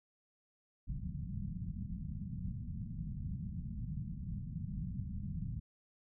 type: low-pass noise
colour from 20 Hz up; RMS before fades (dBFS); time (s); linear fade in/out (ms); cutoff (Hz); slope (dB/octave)
white; -41; 0.87-5.6; 10; 200; 48
effects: none